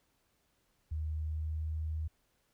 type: tone with pitch glide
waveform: sine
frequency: 77.6 to 78.5 Hz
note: D#2 to D#2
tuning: -4 to +16 cents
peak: -33 dBFS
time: 0.91-2.08 s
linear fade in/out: 10 ms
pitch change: +20 cents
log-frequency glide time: 1.15-1.74 s
effects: pink hiss -75 dBFS RMS until 2.53 s